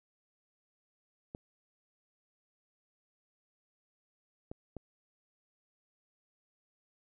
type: clicks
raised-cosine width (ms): 2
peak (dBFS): -28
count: 3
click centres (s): 1.349 / 4.515 / 4.767
effects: none